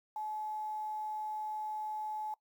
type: tone with quantisation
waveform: sine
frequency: 857 Hz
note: A5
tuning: 46 cents flat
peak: -36 dBFS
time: 0.16-2.34 s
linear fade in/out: 2 ms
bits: 10
effects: noise-tail reverb RT60 0.1 s tail -21 dB re dry